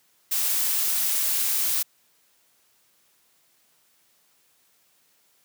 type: noise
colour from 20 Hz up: blue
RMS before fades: -24 dBFS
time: 0.31-1.83 s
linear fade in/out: 10 ms
effects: white hiss -64 dBFS RMS until 5.44 s + high-pass 100 Hz 12 dB/octave